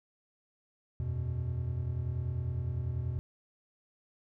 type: chord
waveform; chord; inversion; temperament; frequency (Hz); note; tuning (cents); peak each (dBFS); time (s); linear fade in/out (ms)
triangle; E suspended second; none; equal; 82.41 / 92.5 / 123.47; E2 / F#2 / B2; 0 / 0 / 0; -34 / -37 / -32; 1-3.19; 0
effects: none